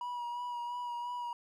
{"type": "tone with vibrato", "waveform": "triangle", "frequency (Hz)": 966, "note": "B5", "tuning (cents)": -39, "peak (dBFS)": -34, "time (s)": [0.01, 1.33], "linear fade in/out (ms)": 2, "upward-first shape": "sine", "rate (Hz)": 2.9, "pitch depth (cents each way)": 23, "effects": []}